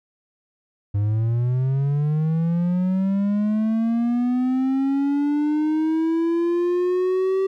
triangle linear sweep, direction up, 100 to 386.4 Hz, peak -16 dBFS, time 0.94-7.47 s, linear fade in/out 10 ms, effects none

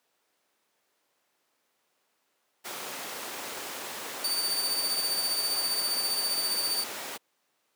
pink noise, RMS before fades -36 dBFS, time 2.64-7.18 s, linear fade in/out 20 ms
sawtooth tone with tremolo, 4590 Hz, D8, 40 cents flat, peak -22 dBFS, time 4.24-6.84 s, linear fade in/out 5 ms, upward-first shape triangle, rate 15 Hz, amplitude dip 50%
effects pink hiss -73 dBFS RMS until 7.75 s + high-pass 400 Hz 12 dB/octave

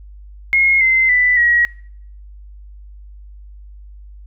sine tone with pitch steps, 2156 / 2069 / 1986.2 / 1906.4 Hz, C#7 / C7 / B6 / A#6, -49 / -20 / +9 / +38 cents, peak -10 dBFS, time 0.53-1.65 s, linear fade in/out 0 ms, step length 280 ms, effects noise-tail reverb RT60 0.6 s tail -24 dB re dry + added 50 Hz sine -35 dBFS peak until 4.26 s

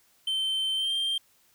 triangle tone with pitch glide, 3100 to 3172 Hz, G7 to G7, -20 to +20 cents, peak -24 dBFS, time 0.27-1.18 s, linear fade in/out 5 ms, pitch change +40 cents, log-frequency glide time 0.75-0.93 s, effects white hiss -64 dBFS RMS until 1.54 s

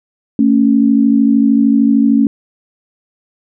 sine tone pair together, 224 / 277.2 Hz, A3 / C#4, +31 / 0 cents, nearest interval major third, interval 369 cents, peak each -10 dBFS, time 0.39-2.27 s, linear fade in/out 2 ms, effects none

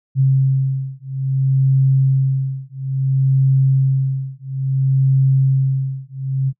sine beating tone pair, 133.7 / 134.29 Hz, C3 / C3, +38 / +45 cents, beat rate 0.59 Hz, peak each -16 dBFS, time 0.15-6.53 s, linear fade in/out 50 ms, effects noise-tail reverb RT60 0.1 s tail -24 dB re dry

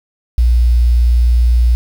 sine tone with quantisation, 59.6 Hz, A#1, 39 cents sharp, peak -7 dBFS, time 0.38-1.75 s, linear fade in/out 0 ms, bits 6, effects none

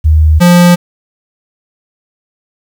sine / square tone pair in turn, 77.78 / 175.62 Hz, D#2 / F3, 0 / +10 cents, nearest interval octave + major second, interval 1410 cents, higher second, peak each -3 dBFS, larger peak neither, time 0.04-0.4 / 0.4-0.76 s, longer neither, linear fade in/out 20 ms, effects 7-bit

